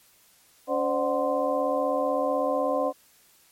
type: tone cluster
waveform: sine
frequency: 281.8 / 520 / 596 / 741 / 1039 Hz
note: C#4 / C5 / D5 / F#5 / C6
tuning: +29 / -11 / +25 / +2 / -12 cents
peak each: -31 / -26 / -28 / -31 / -31 dBFS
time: 0.67-2.93 s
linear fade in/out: 50 ms
effects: white hiss -59 dBFS RMS until 3.51 s + MP3 64 kbps